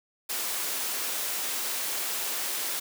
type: high-pass noise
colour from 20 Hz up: white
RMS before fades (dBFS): -31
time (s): 0.29-2.8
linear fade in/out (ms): 10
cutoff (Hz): 310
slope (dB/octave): 12
effects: none